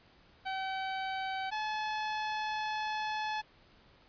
sawtooth tone pair in turn, 765 / 858.7 Hz, G5 / A5, -42 / -42 cents, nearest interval major second, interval 200 cents, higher second, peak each -30 / -29 dBFS, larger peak second, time 0.45-1.51 / 1.51-3.42 s, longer second, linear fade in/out 20 ms, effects pink hiss -62 dBFS RMS until 4.08 s + resampled to 11025 Hz

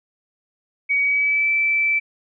sine tone with pitch glide, 2258 to 2323 Hz, C#7 to D7, +31 to -20 cents, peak -16 dBFS, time 0.89-2 s, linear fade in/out 20 ms, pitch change +49 cents, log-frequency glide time 1.02-1.5 s, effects none

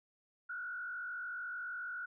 sine tone with frequency modulation, 1449 Hz, F#6, 37 cents flat, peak -39 dBFS, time 0.49-2.06 s, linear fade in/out 10 ms, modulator 46.9 Hz, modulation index 1.2, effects none

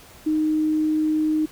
sine tone, 309.7 Hz, D#4, 8 cents flat, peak -18 dBFS, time 0.26-1.46 s, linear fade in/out 10 ms, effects pink hiss -47 dBFS RMS until 1.51 s

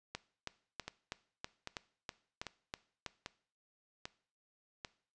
two click trains, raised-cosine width 0.2 ms, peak -22 / -24 dBFS, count 10 / 6, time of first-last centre 0.15-3.063 / 0.88-4.848 s, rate 3.09 / 1.26 Hz, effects noise-tail reverb RT60 0.5 s tail -19 dB re dry + resampled to 22050 Hz

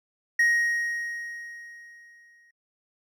triangle tone with exponential decay, 1879 Hz, A#6, 13 cents sharp, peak -16 dBFS, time 0.39-2.51 s, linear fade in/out 5 ms, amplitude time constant 460 ms, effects noise-tail reverb RT60 0.1 s tail -26 dB re dry

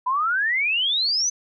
sine exponential sweep, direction up, 978 to 6220 Hz, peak -19 dBFS, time 0.06-1.3 s, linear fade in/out 10 ms, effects none

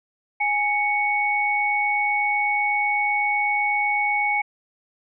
sine tone pair together, 828.6 / 2223 Hz, G#5 / C#7, -4 / +4 cents, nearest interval octave + perfect fourth, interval 1708 cents, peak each -23 / -21 dBFS, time 0.4-4.42 s, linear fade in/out 10 ms, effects none

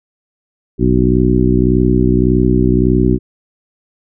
harmonic tone with a mistuned harmonic, 61.74 Hz, B1, in tune, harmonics 1 / 2 / 3 / 4 / 5 / 6, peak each -16 / -16 / -16 / -16 / -16 / -16 dBFS, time 0.78-3.19 s, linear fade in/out 50 ms, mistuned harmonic 1, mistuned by -140 cents, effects none

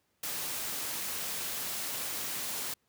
white noise, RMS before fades -36 dBFS, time 0.23-2.74 s, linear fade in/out 5 ms, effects pink hiss -75 dBFS RMS until 2.88 s + high-pass 80 Hz 12 dB/octave

